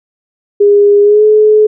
sine tone with pitch glide, 408.2 to 427.3 Hz, G#4 to G#4, -30 to +49 cents, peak -3 dBFS, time 0.6-1.67 s, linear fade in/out 10 ms, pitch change +79 cents, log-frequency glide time 1.02-1.24 s, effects none

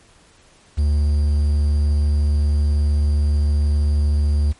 triangle tone with quantisation, 73.42 Hz, D2, in tune, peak -12 dBFS, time 0.77-4.53 s, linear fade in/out 20 ms, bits 7, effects pink hiss -52 dBFS RMS until 4.59 s + MP3 48 kbps

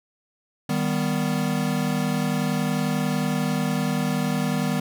square chord, Eb augmented, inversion none, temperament equal, 155.56 / 196 / 246.9 Hz, Eb3 / G3 / B3, 0 / 0 / 0 cents, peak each -27 dBFS, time 0.69-4.8 s, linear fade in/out 5 ms, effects none

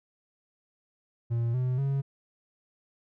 triangle tone with pitch steps, 117.1 / 126.96 / 137.66 Hz, A#2 / B2 / C#3, +8 / +48 / -12 cents, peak -23 dBFS, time 1.3-2.02 s, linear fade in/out 20 ms, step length 240 ms, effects none

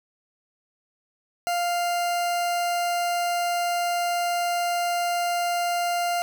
40% pulse tone, 698.5 Hz, F5, in tune, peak -22 dBFS, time 1.47-6.22 s, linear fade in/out 0 ms, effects none

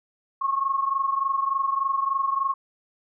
sine tone pair together, 1085.3 / 1108.7 Hz, C#6 / C#6, -37 / 0 cents, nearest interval unison, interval 37 cents, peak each -23 / -27 dBFS, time 0.41-2.54 s, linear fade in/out 10 ms, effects none

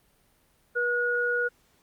sine tone pair together, 482.7 / 1449.2 Hz, B4 / F#6, -40 / -36 cents, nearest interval octave + perfect fifth, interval 1904 cents, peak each -28 / -25 dBFS, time 0.75-1.49 s, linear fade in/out 20 ms, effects pink hiss -65 dBFS RMS until 1.82 s + Opus 32 kbps

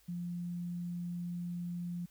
sine tone, 174.61 Hz, F3, in tune, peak -36 dBFS, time 0.08-2.06 s, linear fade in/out 10 ms, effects added 50 Hz sine -70 dBFS peak until 2.1 s + white hiss -67 dBFS RMS until 2.1 s

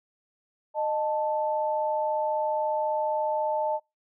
sine tone pair together, 614.6 / 880 Hz, D#5 / A5, -21 / 0 cents, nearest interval tritone, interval 621 cents, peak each -27 dBFS, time 0.74-3.8 s, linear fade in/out 50 ms, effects noise-tail reverb RT60 0.2 s tail -24 dB re dry

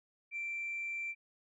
sine tone, 2349 Hz, D7, in tune, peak -35 dBFS, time 0.31-1.15 s, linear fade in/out 50 ms, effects tanh soft clip ceiling -32 dBFS

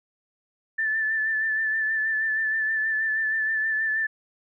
sine tone with vibrato, 1759 Hz, A6, 1 cent flat, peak -22 dBFS, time 0.78-4.07 s, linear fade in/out 10 ms, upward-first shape sine, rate 6.3 Hz, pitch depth 29 cents each way, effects none

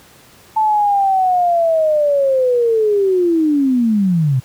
sine linear sweep, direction down, 880 to 122.9 Hz, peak -11 dBFS, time 0.56-4.4 s, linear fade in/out 10 ms, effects pink hiss -45 dBFS RMS until 4.44 s + high-pass 80 Hz 12 dB/octave

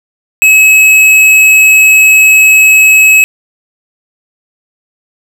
triangle tone with tanh clipping, 2570 Hz, E7, 45 cents flat, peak -3 dBFS, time 0.42-3.24 s, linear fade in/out 0 ms, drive 18 dB, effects none

